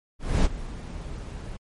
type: noise with ADSR envelope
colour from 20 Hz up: brown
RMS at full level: -18 dBFS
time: 0.19-1.57 s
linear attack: 260 ms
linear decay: 26 ms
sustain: -17 dB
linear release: 10 ms
effects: MP3 48 kbps